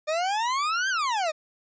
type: exponential two-way sweep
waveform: 40% pulse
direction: up then down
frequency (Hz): 598 to 1610 to 598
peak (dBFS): -23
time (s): 0.07-1.32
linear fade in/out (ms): 20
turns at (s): 0.89
effects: resampled to 16000 Hz